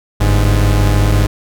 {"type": "tone pair together", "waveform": "45% pulse", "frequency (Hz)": [49.03, 104], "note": ["G1", "G#2"], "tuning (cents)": [1, 3], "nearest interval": "octave + minor second", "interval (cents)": 1302, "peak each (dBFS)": -12, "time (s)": [0.2, 1.27], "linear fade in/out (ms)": 10, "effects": []}